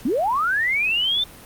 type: linear sweep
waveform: sine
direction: up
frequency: 207.7 to 3600 Hz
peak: -18 dBFS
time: 0.05-1.24 s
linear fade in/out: 5 ms
effects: pink hiss -43 dBFS RMS until 1.45 s + Opus 48 kbps